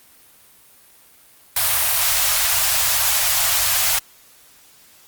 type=band-stop noise; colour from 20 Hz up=white; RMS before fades=-18 dBFS; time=1.56-3.99 s; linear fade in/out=5 ms; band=120 to 590 Hz; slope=48 dB/octave; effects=white hiss -50 dBFS RMS until 5.07 s + Opus 32 kbps